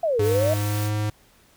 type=exponential two-way sweep; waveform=sine; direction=down then up; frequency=698.5 to 409 to 647 Hz; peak=-19 dBFS; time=0.03-0.54 s; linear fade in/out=5 ms; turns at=0.22 s
type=tone with pitch glide; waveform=square; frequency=101.2 to 105.68 Hz; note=G#2 to G#2; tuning=-44 to +31 cents; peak=-23 dBFS; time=0.19-1.1 s; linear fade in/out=5 ms; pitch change=+75 cents; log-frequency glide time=0.29-0.93 s
type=band-stop noise; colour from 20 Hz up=white; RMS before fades=-36 dBFS; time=0.21-0.91 s; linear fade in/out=50 ms; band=580 to 910 Hz; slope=96 dB/octave
effects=pink hiss -57 dBFS RMS until 1.56 s